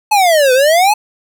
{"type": "exponential two-way sweep", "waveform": "square", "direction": "down then up", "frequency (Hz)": [871, 497.1, 871], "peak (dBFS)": -8, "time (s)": [0.11, 0.94], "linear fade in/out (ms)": 10, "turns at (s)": 0.53, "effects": []}